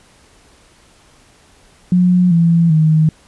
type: tone with pitch steps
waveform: sine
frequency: 180 / 167.95 / 156.7 Hz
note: F#3 / E3 / D#3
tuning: -47 / +33 / +13 cents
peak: -8 dBFS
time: 1.92-3.09 s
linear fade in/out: 2 ms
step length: 390 ms
effects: pink hiss -49 dBFS RMS until 3.27 s + resampled to 24000 Hz